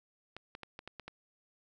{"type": "clicks", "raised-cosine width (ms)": 0.3, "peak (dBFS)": -28, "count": 7, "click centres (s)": [0.366, 0.551, 0.633, 0.791, 0.876, 0.997, 1.08], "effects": []}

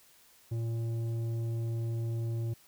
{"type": "tone with tanh clipping", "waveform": "sine", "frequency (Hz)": 115, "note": "A#2", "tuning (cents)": -23, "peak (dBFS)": -32, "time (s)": [0.51, 2.54], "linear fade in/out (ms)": 10, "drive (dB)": 9, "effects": ["white hiss -61 dBFS RMS until 2.67 s"]}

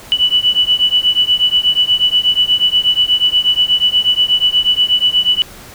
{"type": "beating tone pair", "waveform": "sine", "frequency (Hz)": [2960, 2968.3], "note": ["F#7", "F#7"], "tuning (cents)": [0, 5], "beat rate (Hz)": 8.3, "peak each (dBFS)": -13, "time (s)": [0.12, 5.42], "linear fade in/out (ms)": 0, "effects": ["pink hiss -36 dBFS RMS until 5.74 s"]}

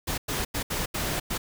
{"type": "noise bursts at uneven times", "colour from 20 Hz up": "pink", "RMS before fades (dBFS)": -29, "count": 6, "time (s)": [[0.07, 0.18], [0.28, 0.45], [0.54, 0.63], [0.7, 0.86], [0.94, 1.2], [1.3, 1.38]], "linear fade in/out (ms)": 10, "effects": []}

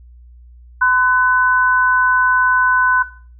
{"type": "tone pair together", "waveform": "sine", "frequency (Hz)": [1019, 1500], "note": ["C6", "F#6"], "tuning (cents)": [-46, 23], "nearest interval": "perfect fifth", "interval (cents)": 669, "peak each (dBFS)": [-15, -11], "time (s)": [0.81, 3.03], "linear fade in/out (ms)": 10, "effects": ["noise-tail reverb RT60 0.4 s tail -17 dB re dry", "added 60 Hz sine -39 dBFS peak until 3.39 s"]}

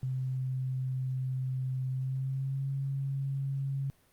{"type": "tone with pitch glide", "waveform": "sine", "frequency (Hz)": [129.9, 136.91], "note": ["C3", "C#3"], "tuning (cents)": [-12, -21], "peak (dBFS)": -30, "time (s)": [0.03, 3.9], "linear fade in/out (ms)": 0, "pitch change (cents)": 91, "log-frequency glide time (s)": [1.9, 2.69], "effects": ["pink hiss -66 dBFS RMS until 4.12 s", "Opus 48 kbps"]}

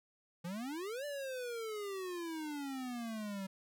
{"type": "exponential two-way sweep", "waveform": "square", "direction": "up then down", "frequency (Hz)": [164.81, 590, 189.4], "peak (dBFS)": -40, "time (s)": [0.44, 3.47], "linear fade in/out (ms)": 10, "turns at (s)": 1.05, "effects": []}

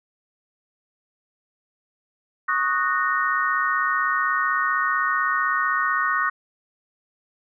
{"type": "chord", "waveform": "sine", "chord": "D# minor seventh", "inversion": "third", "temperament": "equal with one note detuned", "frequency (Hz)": [1108.7, 1244.5, 1480, 1847.5], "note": ["C#6", "D#6", "F#6", "A#6"], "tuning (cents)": [0, 0, 0, -16], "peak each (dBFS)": -25, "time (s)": [2.48, 6.3], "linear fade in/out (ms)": 10, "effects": []}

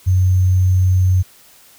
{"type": "tone with sample-and-hold", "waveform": "sine", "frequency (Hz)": 92.3, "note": "F#2", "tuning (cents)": -4, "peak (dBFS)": -10, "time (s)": [0.06, 1.23], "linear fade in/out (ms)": 20, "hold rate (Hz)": 6300, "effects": ["white hiss -47 dBFS RMS until 1.78 s"]}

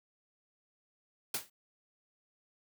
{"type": "noise with exponential decay", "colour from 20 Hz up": "white", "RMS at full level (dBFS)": -30, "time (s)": [1.34, 1.5], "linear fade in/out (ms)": 5, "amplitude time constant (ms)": 34, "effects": ["high-pass 100 Hz 12 dB/octave"]}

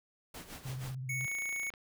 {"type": "noise with tremolo", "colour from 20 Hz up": "pink", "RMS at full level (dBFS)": -45, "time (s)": [0.34, 0.95], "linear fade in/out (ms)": 5, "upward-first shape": "sine", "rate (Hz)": 6.3, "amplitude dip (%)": 70}
{"type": "tone with vibrato", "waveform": "sine", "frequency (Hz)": 130, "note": "C3", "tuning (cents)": -11, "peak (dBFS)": -37, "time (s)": [0.65, 1.26], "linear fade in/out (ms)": 5, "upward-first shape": "triangle", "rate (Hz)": 16, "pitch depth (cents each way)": 76}
{"type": "tone", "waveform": "square", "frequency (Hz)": 2217, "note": "C#7", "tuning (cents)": 0, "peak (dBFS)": -35, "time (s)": [1.09, 1.7], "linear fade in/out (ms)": 5}
{"type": "click train", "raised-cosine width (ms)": 0.3, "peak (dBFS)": -33, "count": 16, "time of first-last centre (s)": [1.21, 1.738], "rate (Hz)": 28.4}
{"effects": []}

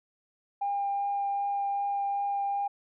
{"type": "tone with vibrato", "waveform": "sine", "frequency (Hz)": 802, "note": "G5", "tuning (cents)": 39, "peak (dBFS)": -26, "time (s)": [0.61, 2.68], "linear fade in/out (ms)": 10, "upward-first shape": "triangle", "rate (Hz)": 2.6, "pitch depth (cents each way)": 9, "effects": ["tanh soft clip ceiling -22 dBFS"]}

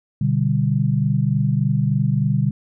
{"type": "chord", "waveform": "sine", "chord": "G major", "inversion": "first", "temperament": "equal", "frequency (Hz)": [123.47, 146.83, 196], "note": ["B2", "D3", "G3"], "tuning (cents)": [0, 0, 0], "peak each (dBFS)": [-20, -19, -22], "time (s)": [0.21, 2.51], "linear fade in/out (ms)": 5, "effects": []}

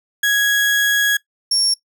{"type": "tone pair in turn", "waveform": "35% pulse", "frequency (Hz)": [1661.2, 5500], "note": ["G#6", "F8"], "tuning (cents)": [0, -27], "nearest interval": "octave + major sixth", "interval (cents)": 2073, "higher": "second", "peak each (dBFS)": -12, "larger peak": "neither", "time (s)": [[0.23, 1.17], [1.51, 1.74]], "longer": "first", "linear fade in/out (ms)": 5, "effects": ["noise-tail reverb RT60 0.1 s tail -20 dB re dry"]}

